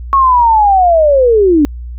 sine linear sweep, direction down, 1108.7 to 278.5 Hz, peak -5 dBFS, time 0.13-1.65 s, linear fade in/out 0 ms, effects added 60 Hz sine -22 dBFS peak until 1.98 s

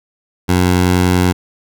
15% pulse tone, 90.4 Hz, F#2, 40 cents flat, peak -4 dBFS, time 0.48-1.33 s, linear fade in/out 20 ms, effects none

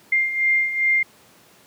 sine beating tone pair, 2105 / 2107.5 Hz, C7 / C7, +10 / +12 cents, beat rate 2.5 Hz, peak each -24 / -18 dBFS, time 0.12-1.03 s, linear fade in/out 5 ms, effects pink hiss -52 dBFS RMS until 1.66 s + high-pass 150 Hz 12 dB/octave

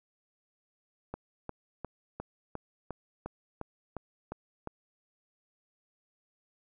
click train, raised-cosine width 1 ms, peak -23 dBFS, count 11, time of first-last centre 1.14-4.674 s, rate 2.83 Hz, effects none

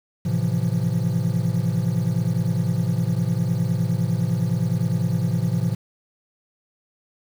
triangle chord, F major seventh, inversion first, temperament equal, 110 / 130.81 / 164.81 / 174.61 Hz, A2 / C3 / E3 / F3, 0 / 0 / 0 / 0 cents, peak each -23 dBFS, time 0.25-5.75 s, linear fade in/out 10 ms, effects 7-bit

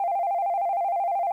sine tone with vibrato, 740 Hz, F#5, in tune, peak -21 dBFS, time 0-1.32 s, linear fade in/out 2 ms, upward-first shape square, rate 13 Hz, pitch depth 120 cents each way, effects tanh soft clip ceiling -18 dBFS + 10-bit

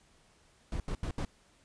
brown noise bursts at uneven times, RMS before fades -34 dBFS, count 4, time 0.72-0.8 / 0.88-0.95 / 1.03-1.11 / 1.18-1.25 s, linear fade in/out 2 ms, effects pink hiss -65 dBFS RMS until 1.64 s + resampled to 22050 Hz

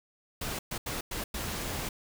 pink noise bursts at uneven times, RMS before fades -35 dBFS, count 5, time 0.41-0.59 / 0.71-0.78 / 0.86-1.01 / 1.11-1.24 / 1.34-1.89 s, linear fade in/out 5 ms, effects none

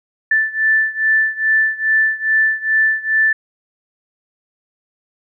sine beating tone pair, 1760 / 1762.4 Hz, A6 / A6, 0 / +2 cents, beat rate 2.4 Hz, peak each -15 / -17 dBFS, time 0.31-3.33 s, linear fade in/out 5 ms, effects none

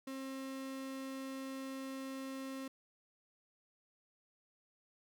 35% pulse tone, 267.1 Hz, C4, 36 cents sharp, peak -40 dBFS, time 0.07-2.68 s, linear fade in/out 5 ms, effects none

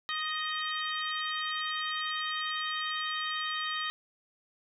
harmonic tone, 622.3 Hz, D#5, in tune, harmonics 2 / 3 / 4 / 5 / 6 / 7, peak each -36 / -36 / -44 / -38 / -39 / -48 dBFS, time 0.09-3.9 s, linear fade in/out 0 ms, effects none

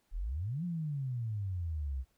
sine exponential two-way sweep, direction up then down, 34.48 to 180 to 62.6 Hz, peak -33 dBFS, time 0.11-2.05 s, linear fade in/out 50 ms, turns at 0.64 s, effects pink hiss -75 dBFS RMS until 2.17 s

